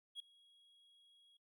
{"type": "tone with ADSR envelope", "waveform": "triangle", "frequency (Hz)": 3309, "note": "G#7", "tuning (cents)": -7, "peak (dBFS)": -40, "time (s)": [0.15, 1.37], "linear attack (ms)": 48, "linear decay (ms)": 5, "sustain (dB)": -24, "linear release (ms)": 4, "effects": ["noise-tail reverb RT60 0.1 s tail -20 dB re dry"]}